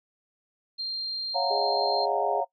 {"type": "tone", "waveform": "sine", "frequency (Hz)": 4186, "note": "C8", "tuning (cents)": 0, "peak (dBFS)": -29, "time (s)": [0.78, 2.06], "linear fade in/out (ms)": 20}
{"type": "chord", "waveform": "sine", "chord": "Gb major seventh", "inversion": "second", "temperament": "just", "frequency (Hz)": [555, 693.7, 740, 925], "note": ["Db5", "F5", "Gb5", "Bb5"], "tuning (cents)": [2, -12, 0, -14], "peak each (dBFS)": [-30, -29, -30, -31], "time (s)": [1.34, 2.45], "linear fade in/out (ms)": 20}
{"type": "harmonic tone", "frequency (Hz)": 205.4, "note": "G#3", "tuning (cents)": -19, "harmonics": [2, 3, 4], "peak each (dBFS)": [-32, -34, -35], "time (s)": [1.5, 2.41], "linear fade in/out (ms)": 10}
{"effects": ["noise-tail reverb RT60 0.1 s tail -20 dB re dry"]}